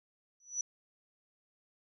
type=tone with exponential growth; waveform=sine; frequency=5920 Hz; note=F#8; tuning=in tune; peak=-28 dBFS; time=0.4-0.61 s; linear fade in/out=2 ms; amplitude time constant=45 ms; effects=none